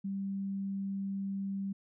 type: tone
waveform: sine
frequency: 196 Hz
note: G3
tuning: in tune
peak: -33 dBFS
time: 0.04-1.73 s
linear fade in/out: 10 ms
effects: none